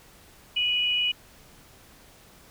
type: tone pair together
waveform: sine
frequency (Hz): 2482 / 2932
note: D#7 / F#7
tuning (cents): -5 / -16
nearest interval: minor third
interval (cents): 289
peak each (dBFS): -28 / -23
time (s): 0.56-1.12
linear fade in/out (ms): 10
effects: pink hiss -53 dBFS RMS until 2.5 s